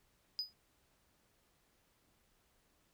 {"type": "tone with exponential decay", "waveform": "triangle", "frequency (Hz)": 4978, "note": "D#8", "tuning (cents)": 0, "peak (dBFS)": -29, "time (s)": [0.39, 0.53], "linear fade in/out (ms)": 0, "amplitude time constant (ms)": 29, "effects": ["tanh soft clip ceiling -31 dBFS", "pink hiss -74 dBFS RMS until 2.93 s"]}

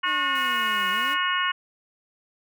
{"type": "harmonic tone", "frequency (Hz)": 362.7, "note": "F#4", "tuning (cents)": -34, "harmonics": [3, 4, 5, 6, 7, 8], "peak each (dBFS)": [-26, -28, -29, -33, -36, -28], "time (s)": [0.03, 1.52], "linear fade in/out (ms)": 10}
{"type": "linear two-way sweep", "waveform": "sawtooth", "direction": "down then up", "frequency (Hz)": [314.5, 187, 314.5], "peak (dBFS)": -34, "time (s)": [0.04, 1.18], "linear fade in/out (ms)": 50, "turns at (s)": 0.9}
{"type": "high-pass noise", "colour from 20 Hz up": "white", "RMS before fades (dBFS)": -44, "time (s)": [0.35, 1.14], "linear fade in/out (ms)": 5, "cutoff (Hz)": 210, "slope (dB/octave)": 48}
{"effects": []}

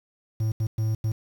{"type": "tone bursts at uneven times", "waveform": "triangle", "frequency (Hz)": 110, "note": "A2", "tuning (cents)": 0, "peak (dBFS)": -20, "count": 4, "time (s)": [[0.4, 0.52], [0.6, 0.67], [0.78, 0.95], [1.04, 1.12]], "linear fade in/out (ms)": 5, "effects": ["8-bit"]}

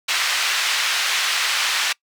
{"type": "band-pass noise", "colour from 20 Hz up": "white", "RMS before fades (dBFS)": -21, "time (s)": [0.08, 1.93], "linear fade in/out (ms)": 10, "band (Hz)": [1300, 3900], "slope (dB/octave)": 12, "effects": ["noise-tail reverb RT60 0.1 s tail -24 dB re dry"]}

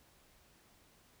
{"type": "silence", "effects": ["pink hiss -66 dBFS RMS until 1.2 s"]}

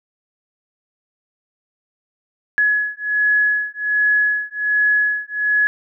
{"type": "beating tone pair", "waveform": "sine", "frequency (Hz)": [1690, 1691.3], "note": ["G#6", "G#6"], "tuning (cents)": [30, 31], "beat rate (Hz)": 1.3, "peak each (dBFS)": -18, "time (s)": [2.58, 5.67], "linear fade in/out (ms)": 0, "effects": []}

